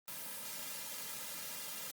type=noise with comb filter; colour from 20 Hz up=white; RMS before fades=-44 dBFS; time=0.08-1.91 s; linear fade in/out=0 ms; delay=2.7 ms; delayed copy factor=-1; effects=high-pass 150 Hz 12 dB/octave + Opus 32 kbps